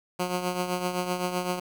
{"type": "tone with tremolo", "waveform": "10% pulse", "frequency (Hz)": 180, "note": "F#3", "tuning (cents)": -47, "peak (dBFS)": -16, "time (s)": [0.19, 1.6], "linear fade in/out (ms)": 10, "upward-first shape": "triangle", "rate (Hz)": 7.8, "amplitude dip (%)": 65, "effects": ["9-bit"]}